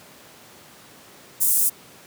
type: high-pass noise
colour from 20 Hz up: pink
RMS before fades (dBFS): -19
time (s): 1.4-1.7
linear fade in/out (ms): 20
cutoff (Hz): 8700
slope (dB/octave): 24
effects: pink hiss -47 dBFS RMS until 2.06 s + high-pass 150 Hz 12 dB/octave